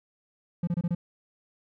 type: tone bursts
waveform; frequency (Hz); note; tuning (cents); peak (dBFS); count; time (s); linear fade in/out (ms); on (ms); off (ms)
triangle; 172.6; F3; -20; -22; 5; 0.63-0.949; 5; 43; 26
effects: none